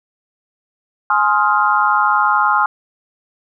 sine chord, F minor seventh, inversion first, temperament just, 838.1 / 1047.7 / 1257.2 / 1396.9 Hz, Ab5 / C6 / Eb6 / F6, +16 / +2 / +18 / 0 cents, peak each -17 dBFS, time 1.1-2.66 s, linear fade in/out 2 ms, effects none

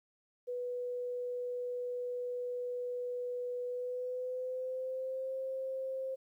sine tone with pitch glide, 492.5 to 527.8 Hz, B4 to C5, -5 to +15 cents, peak -35 dBFS, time 0.47-6.16 s, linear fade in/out 20 ms, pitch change +120 cents, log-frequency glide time 3.65-5.34 s, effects 12-bit

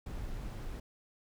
brown noise, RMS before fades -40 dBFS, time 0.06-0.8 s, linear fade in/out 5 ms, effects none

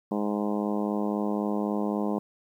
harmonic tone, 103.83 Hz, G#2, in tune, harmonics 2 / 3 / 4 / 5 / 6 / 7 / 8 / 9 / 10, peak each -28 / -32 / -34 / -36 / -38 / -39 / -40 / -41 / -42 dBFS, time 0.11-2.19 s, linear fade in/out 5 ms, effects 10-bit

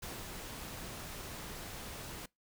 pink noise with ADSR envelope, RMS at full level -43 dBFS, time 0.02-2.26 s, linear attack 9 ms, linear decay 230 ms, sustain -2 dB, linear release 5 ms, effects noise-tail reverb RT60 0.2 s tail -25 dB re dry

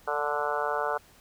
harmonic tone with a mistuned harmonic, 146.83 Hz, D3, in tune, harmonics 3 / 4 / 5 / 6 / 7 / 8 / 9 / 10, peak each -34 / -33 / -34 / -34 / -36 / -36 / -35 / -35 dBFS, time 0.07-0.98 s, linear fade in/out 10 ms, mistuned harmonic 3, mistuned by +20 cents, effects pink hiss -57 dBFS RMS until 1.2 s

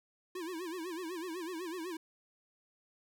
square tone with vibrato, 344.4 Hz, F4, 24 cents flat, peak -39 dBFS, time 0.35-1.97 s, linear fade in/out 5 ms, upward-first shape sine, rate 8 Hz, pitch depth 150 cents each way, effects none

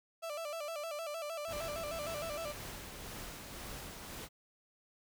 35% pulse tone with vibrato, 625 Hz, D#5, 8 cents sharp, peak -37 dBFS, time 0.22-2.53 s, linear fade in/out 20 ms, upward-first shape square, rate 6.5 Hz, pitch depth 98 cents each way
pink noise with tremolo, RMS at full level -45 dBFS, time 1.47-4.29 s, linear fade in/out 50 ms, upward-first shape sine, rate 1.9 Hz, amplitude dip 30%
effects none

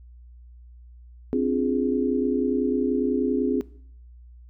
sine chord, D half-diminished seventh, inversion third, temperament equal with one note detuned, 261.6 / 291.8 / 349.2 / 415.3 Hz, C4 / D4 / F4 / Ab4, 0 / -11 / 0 / 0 cents, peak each -23 / -29 / -28 / -26 dBFS, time 1.33-3.61 s, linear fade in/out 0 ms, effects noise-tail reverb RT60 0.6 s tail -20 dB re dry + added 60 Hz sine -44 dBFS peak until 4.49 s

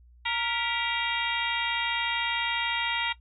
harmonic tone with a mistuned harmonic, 466.2 Hz, A#4, in tune, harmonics 2 / 3 / 4 / 5 / 6 / 7 / 8, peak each -32 / -37 / -33 / -34 / -34 / -35 / -35 dBFS, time 0.25-3.13 s, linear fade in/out 10 ms, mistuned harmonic 4, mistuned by +82 cents, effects noise-tail reverb RT60 0.1 s tail -17 dB re dry + added 60 Hz sine -52 dBFS peak until 3.2 s

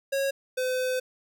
square tone pair in turn, 548 / 509.9 Hz, C#5 / C5, -20 / -45 cents, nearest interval minor second, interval 125 cents, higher first, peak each -25 / -26 dBFS, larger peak first, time 0.12-0.31 / 0.57-1 s, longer second, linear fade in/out 10 ms, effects none

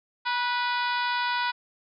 harmonic tone with a mistuned harmonic, 492.1 Hz, B4, 6 cents flat, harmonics 2 / 3 / 4 / 5 / 6 / 7 / 8 / 9 / 10, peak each -27 / -30 / -36 / -36 / -41 / -37 / -38 / -41 / -42 dBFS, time 0.25-1.52 s, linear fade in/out 20 ms, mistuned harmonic 2, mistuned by -26 cents, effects none

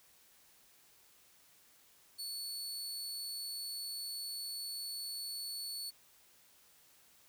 sawtooth tone, 4435 Hz, C#8, in tune, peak -37 dBFS, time 2.18-5.91 s, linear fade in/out 20 ms, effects white hiss -65 dBFS RMS until 7.28 s

